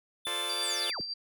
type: tone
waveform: square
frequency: 3520 Hz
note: A7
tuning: in tune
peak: -33 dBFS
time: 0.25-0.91 s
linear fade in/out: 5 ms
type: chord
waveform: 10% pulse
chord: D minor seventh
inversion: first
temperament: equal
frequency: 349.2 / 440 / 523.3 / 587.3 Hz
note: F4 / A4 / C5 / D5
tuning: 0 / 0 / 0 / 0 cents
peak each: -33 dBFS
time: 0.27-0.9 s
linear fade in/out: 0 ms
type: tone with tremolo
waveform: sine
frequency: 4699 Hz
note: D8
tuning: in tune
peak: -32 dBFS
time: 0.49-1.14 s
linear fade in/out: 10 ms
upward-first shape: sine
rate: 9.9 Hz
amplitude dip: 45%
type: linear sweep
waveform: sine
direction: down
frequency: 8870 to 49.04 Hz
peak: -36 dBFS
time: 0.63-1.01 s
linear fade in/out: 0 ms
effects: none